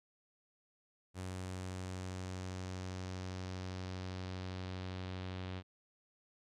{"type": "tone with low-pass filter sweep", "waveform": "sawtooth", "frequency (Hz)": 92.5, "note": "F#2", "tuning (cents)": 0, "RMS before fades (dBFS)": -43, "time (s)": [1.14, 5.63], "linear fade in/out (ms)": 50, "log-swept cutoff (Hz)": [9000, 3600], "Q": 1.8, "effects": []}